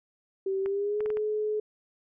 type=tone with pitch glide; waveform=sine; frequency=386.1 to 425.9 Hz; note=G4 to G#4; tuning=-26 to +44 cents; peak=-26 dBFS; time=0.46-1.6 s; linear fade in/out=5 ms; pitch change=+170 cents; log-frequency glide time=0.61-1.04 s
type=clicks; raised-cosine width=0.5 ms; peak=-26 dBFS; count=5; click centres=0.66 / 1.006 / 1.06 / 1.103 / 1.171 s
effects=none